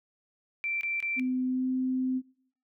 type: tone bursts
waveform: sine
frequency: 2346 Hz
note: D7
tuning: 2 cents flat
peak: -29 dBFS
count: 3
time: 0.64-1.196 s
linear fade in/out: 0 ms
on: 170 ms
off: 23 ms
type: tone with pitch glide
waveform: sine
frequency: 255.3 to 257.8 Hz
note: C4 to C4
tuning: -42 to -26 cents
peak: -26 dBFS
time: 1.16-2.22 s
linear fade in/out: 50 ms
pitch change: +16 cents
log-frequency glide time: 1.46-1.69 s
effects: noise-tail reverb RT60 0.6 s tail -20 dB re dry